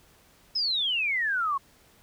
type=exponential sweep; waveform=sine; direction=down; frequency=5274 to 1068 Hz; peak=-24 dBFS; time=0.55-1.58 s; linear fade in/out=10 ms; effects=pink hiss -59 dBFS RMS until 2.02 s